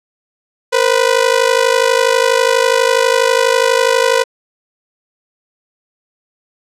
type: ring-modulated tone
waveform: sawtooth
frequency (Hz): 494.7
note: B4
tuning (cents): +3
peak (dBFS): -3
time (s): 0.72-4.24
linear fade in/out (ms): 20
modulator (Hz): 26.1
effects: low-pass 9000 Hz 12 dB/octave